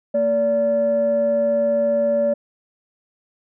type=tone pair together; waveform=sine; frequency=228.7 / 576.3 Hz; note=A#3 / D5; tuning=-33 / -33 cents; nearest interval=octave + major third; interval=1600 cents; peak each=-24 / -15 dBFS; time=0.14-2.34 s; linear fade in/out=10 ms; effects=tanh soft clip ceiling -11 dBFS